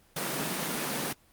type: high-pass noise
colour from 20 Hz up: pink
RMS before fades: -32 dBFS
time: 0.16-1.13 s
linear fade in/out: 5 ms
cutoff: 140 Hz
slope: 96 dB/octave
effects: pink hiss -62 dBFS RMS until 1.32 s + Opus 24 kbps